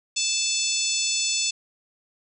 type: harmonic tone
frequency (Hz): 877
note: A5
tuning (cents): -6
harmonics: 3 / 4 / 5 / 6 / 7 / 8 / 9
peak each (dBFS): -30 / -30 / -30 / -30 / -30 / -30 / -30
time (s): 0.16-1.51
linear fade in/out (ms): 10
effects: none